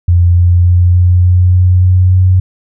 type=tone with pitch steps; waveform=sine; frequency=87.31 / 88.02 / 88.73 / 89.45 / 90.18 / 90.91 / 91.65 / 92.39 Hz; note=F2 / F2 / F2 / F2 / F#2 / F#2 / F#2 / F#2; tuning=0 / +14 / +28 / +42 / -44 / -30 / -16 / -2 cents; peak=-4 dBFS; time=0.08-2.4 s; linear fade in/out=5 ms; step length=290 ms; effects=none